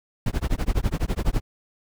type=noise with tremolo; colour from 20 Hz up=brown; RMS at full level=-20 dBFS; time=0.26-1.41 s; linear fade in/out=2 ms; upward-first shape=sine; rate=12 Hz; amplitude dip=100%; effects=none